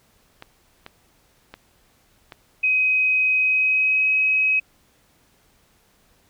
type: clicks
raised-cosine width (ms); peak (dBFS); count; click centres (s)
0.3; -21; 4; 0.424 / 0.864 / 1.54 / 2.322
type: tone with pitch glide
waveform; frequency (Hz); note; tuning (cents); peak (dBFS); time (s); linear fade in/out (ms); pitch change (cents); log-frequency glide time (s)
sine; 2523 to 2543; D#7 to D#7; +23 to +37; -16; 2.63-4.6; 10; +14; 3.39-4.09
effects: pink hiss -60 dBFS RMS until 6.29 s